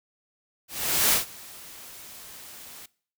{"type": "noise with ADSR envelope", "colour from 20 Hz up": "white", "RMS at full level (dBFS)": -20, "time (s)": [0.68, 2.86], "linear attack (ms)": 440, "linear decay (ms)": 130, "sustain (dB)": -24, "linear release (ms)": 5, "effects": ["noise-tail reverb RT60 0.5 s tail -22 dB re dry"]}